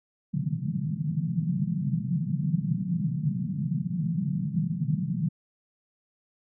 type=band-pass noise; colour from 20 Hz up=pink; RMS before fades=-28 dBFS; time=0.33-5.29 s; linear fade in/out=10 ms; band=140 to 190 Hz; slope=48 dB/octave; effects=none